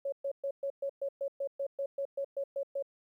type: tone bursts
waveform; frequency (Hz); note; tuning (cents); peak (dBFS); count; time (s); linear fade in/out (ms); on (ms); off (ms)
sine; 554.4; C#5; 0; -31; 15; 0.05-2.825; 5; 73; 120
effects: 12-bit